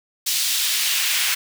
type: noise with high-pass filter sweep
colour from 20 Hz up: pink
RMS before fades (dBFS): -21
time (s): 0.26-1.35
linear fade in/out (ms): 10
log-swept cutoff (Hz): 4000 to 2100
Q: 1.2
effects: none